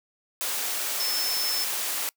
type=tone in noise; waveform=sine; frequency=5274 Hz; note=E8; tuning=in tune; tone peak=-27 dBFS; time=1-1.64 s; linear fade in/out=0 ms; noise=white; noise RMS=-29 dBFS; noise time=0.41-2.09 s; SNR=-1 dB; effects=noise-tail reverb RT60 0.1 s tail -24 dB re dry + high-pass 400 Hz 12 dB/octave